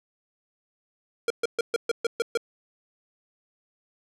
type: tone bursts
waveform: square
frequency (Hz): 465.2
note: A#4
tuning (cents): -4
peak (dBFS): -22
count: 8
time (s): 1.28-2.374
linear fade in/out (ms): 2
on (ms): 23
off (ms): 130
effects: low-pass 9000 Hz 12 dB/octave